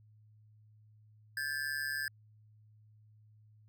square ring-modulated tone, 1661.2 Hz, G#6, in tune, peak -32 dBFS, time 1.37-2.08 s, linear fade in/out 2 ms, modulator 71 Hz, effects added 107 Hz sine -59 dBFS peak until 3.68 s

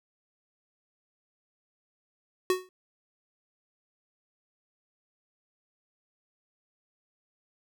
square tone with exponential decay, 369.4 Hz, F#4, 3 cents flat, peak -20 dBFS, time 2.5-2.69 s, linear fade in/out 1 ms, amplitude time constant 40 ms, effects none

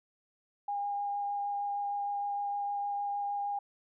sine tone with vibrato, 811 Hz, G#5, 41 cents flat, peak -31 dBFS, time 0.68-3.59 s, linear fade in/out 5 ms, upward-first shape sine, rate 6.5 Hz, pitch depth 9 cents each way, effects none

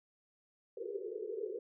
pink band-pass noise, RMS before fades -41 dBFS, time 0.77-1.59 s, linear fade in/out 5 ms, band 370 to 480 Hz, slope 96 dB/octave, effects none

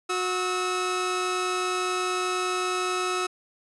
sawtooth tone pair together, 365 / 1293 Hz, F#4 / E6, -24 / -34 cents, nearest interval octave + minor seventh, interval 2190 cents, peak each -24 dBFS, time 0.09-3.27 s, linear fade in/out 10 ms, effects resampled to 24000 Hz

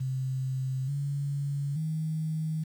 sine tone with pitch steps, 131.1 / 141.7 / 157.5 Hz, C3 / C#3 / D#3, +4 / +38 / +21 cents, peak -28 dBFS, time 0-2.64 s, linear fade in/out 10 ms, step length 880 ms, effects 9-bit

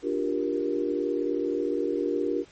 sine chord, G minor seventh, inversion second, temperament just, 294 / 352.8 / 392 / 470.4 Hz, D4 / F4 / G4 / Bb4, +2 / +18 / 0 / +16 cents, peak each -30 dBFS, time 0.02-2.45 s, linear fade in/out 50 ms, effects pink hiss -55 dBFS RMS until 2.51 s + MP3 32 kbps

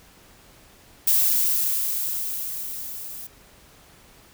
violet noise with level ramp, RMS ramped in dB -18 to -37 dBFS, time 1.07-3.27 s, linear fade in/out 5 ms, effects pink hiss -52 dBFS RMS until 4.33 s

